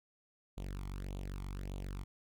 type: tone with flanger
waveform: sawtooth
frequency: 47.47 Hz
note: F#1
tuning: 45 cents sharp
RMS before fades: -42 dBFS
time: 0.57-2.04 s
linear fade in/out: 10 ms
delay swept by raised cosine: 0.28 to 0.93 ms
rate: 1.7 Hz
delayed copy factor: +0.75
effects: none